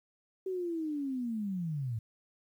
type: linear sweep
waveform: sine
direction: down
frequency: 383.2 to 106.3 Hz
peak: -32 dBFS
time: 0.46-1.99 s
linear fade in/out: 5 ms
effects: 11-bit